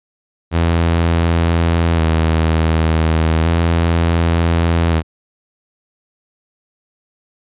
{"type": "tone with vibrato", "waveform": "sawtooth", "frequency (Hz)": 82.1, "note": "E2", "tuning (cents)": -6, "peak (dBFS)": -8, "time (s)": [0.51, 5.03], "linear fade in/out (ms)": 50, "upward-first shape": "square", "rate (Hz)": 0.34, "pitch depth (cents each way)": 36, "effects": ["resampled to 8000 Hz"]}